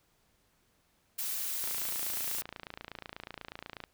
blue noise, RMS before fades -35 dBFS, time 1.18-2.42 s, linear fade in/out 10 ms
click train, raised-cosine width 0.3 ms, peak -25 dBFS, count 63, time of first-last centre 1.64-3.839 s, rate 28.2 Hz
effects pink hiss -71 dBFS RMS until 3.93 s

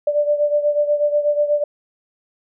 sine beating tone pair, 587.3 / 595.5 Hz, D5 / D5, 0 / +24 cents, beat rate 8.2 Hz, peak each -16 / -21 dBFS, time 0.07-1.64 s, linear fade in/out 5 ms, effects none

